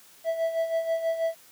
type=tone with tremolo; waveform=triangle; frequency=657 Hz; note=E5; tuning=6 cents flat; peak=-20 dBFS; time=0.24-1.35 s; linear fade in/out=50 ms; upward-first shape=sine; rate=6.2 Hz; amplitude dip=65%; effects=white hiss -54 dBFS RMS until 1.51 s + high-pass 100 Hz 12 dB/octave